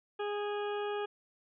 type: harmonic tone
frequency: 412.6 Hz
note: G#4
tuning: 11 cents flat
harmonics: 1 / 2 / 3 / 4 / 6 / 7 / 8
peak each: -34 / -40 / -44 / -46 / -50 / -51 / -52 dBFS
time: 0.19-1.06 s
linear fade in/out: 10 ms
effects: none